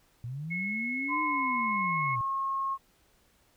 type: linear two-way sweep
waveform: sine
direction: up then down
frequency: 114.3 to 309 to 114.3 Hz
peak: -34 dBFS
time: 0.24-2.21 s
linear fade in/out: 0 ms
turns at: 1.22 s
type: tone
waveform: sine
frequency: 2181 Hz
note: C#7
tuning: 29 cents flat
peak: -31 dBFS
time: 0.5-2.16 s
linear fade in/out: 20 ms
type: tone with pitch glide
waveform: sine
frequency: 1028 to 1082.9 Hz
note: C6 to C#6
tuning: -31 to -41 cents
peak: -28 dBFS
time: 1.08-2.78 s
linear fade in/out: 50 ms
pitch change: +90 cents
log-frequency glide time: 1.53-2.06 s
effects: pink hiss -66 dBFS RMS until 3.56 s